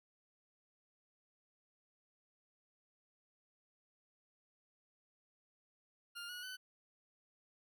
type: tone with pitch steps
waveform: 20% pulse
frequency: 1406 / 1455.6 / 1506.9 Hz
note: F6 / F#6 / F#6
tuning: +11 / -29 / +31 cents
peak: -40 dBFS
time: 6.15-6.57 s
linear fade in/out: 20 ms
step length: 140 ms
effects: none